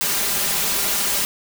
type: noise with comb filter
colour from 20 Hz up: white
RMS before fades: -21 dBFS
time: 0.01-1.25 s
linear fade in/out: 0 ms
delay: 5 ms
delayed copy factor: +0.6
effects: none